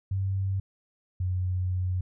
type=tone pair in turn; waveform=sine; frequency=96.5 / 91.53 Hz; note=G2 / F#2; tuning=-27 / -18 cents; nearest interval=minor second; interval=91 cents; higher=first; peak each=-25 dBFS; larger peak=neither; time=0.11-0.6 / 1.2-2.01 s; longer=second; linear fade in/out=5 ms; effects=none